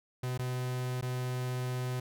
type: tone with dropouts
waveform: 45% pulse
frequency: 126.3 Hz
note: B2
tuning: 39 cents sharp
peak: -32 dBFS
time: 0.23-2 s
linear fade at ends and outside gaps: 5 ms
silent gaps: 0.377-0.391 / 1.012-1.024 s
effects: none